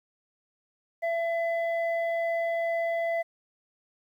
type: tone pair together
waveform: sine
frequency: 671.1 / 2011 Hz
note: E5 / B6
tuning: +31 / +31 cents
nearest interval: octave + perfect fifth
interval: 1900 cents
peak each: -25 / -33 dBFS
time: 1.02-3.23 s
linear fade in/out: 20 ms
effects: tanh soft clip ceiling -20 dBFS + 10-bit